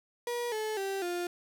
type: tone with pitch steps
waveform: 35% pulse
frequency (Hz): 480 / 432.6 / 389.9 / 351.4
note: B4 / A4 / G4 / F4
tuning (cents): -49 / -29 / -9 / +11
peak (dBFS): -30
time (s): 0.27-1.27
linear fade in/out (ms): 2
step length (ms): 250
effects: none